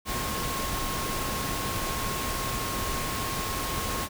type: tone in noise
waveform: sine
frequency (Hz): 1080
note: C#6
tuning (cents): -45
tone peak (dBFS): -35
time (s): 0.05-4.09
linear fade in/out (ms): 50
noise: pink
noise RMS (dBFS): -31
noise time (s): 0.05-4.09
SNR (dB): -7
effects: none